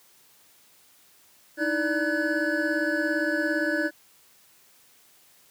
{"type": "tone cluster", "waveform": "triangle", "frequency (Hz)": [306, 323.5, 585, 1498, 1704], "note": ["D#4", "E4", "D5", "F#6", "G#6"], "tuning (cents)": [-29, -32, -7, 21, 44], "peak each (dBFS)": -28, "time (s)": [1.57, 3.91], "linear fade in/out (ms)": 50, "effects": ["white hiss -58 dBFS RMS until 5.5 s", "high-pass 80 Hz 12 dB/octave"]}